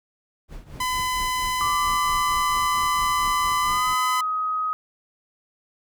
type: noise with tremolo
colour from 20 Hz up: brown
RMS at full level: -34 dBFS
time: 0.48-3.96 s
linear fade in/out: 50 ms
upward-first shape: triangle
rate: 4.4 Hz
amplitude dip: 85%
type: tone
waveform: sawtooth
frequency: 1010 Hz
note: B5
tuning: 39 cents sharp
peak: -19 dBFS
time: 0.8-4.21 s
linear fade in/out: 5 ms
type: tone with pitch glide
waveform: sine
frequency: 1174.7 to 1259 Hz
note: D6 to D#6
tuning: 0 to +20 cents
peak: -22 dBFS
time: 1.61-4.73 s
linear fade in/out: 0 ms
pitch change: +120 cents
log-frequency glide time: 3.61-3.87 s
effects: none